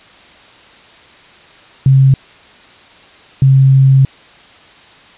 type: tone bursts at uneven times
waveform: sine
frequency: 134.3 Hz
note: C3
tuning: 46 cents sharp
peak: -4 dBFS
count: 2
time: 1.86-2.14 / 3.42-4.05 s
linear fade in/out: 2 ms
effects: white hiss -41 dBFS RMS until 5.17 s + resampled to 8000 Hz